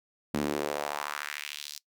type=tone with high-pass filter sweep; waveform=sawtooth; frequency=73.42 Hz; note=D2; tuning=in tune; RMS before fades=-34 dBFS; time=0.34-1.79 s; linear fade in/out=5 ms; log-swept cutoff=220 to 5100 Hz; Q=2; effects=noise-tail reverb RT60 0.1 s tail -21 dB re dry